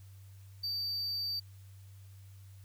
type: tone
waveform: triangle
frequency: 4627 Hz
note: D8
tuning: 27 cents flat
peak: -32 dBFS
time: 0.63-1.4 s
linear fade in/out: 10 ms
effects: added 97 Hz sine -50 dBFS peak until 2.64 s + white hiss -66 dBFS RMS until 2.64 s